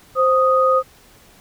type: tone pair together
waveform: sine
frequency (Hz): 523.2 / 1244.5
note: C5 / D#6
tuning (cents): 0 / 0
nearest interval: octave + minor third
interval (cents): 1500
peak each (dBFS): -15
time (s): 0.15-0.83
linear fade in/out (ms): 50
effects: pink hiss -49 dBFS RMS until 1.4 s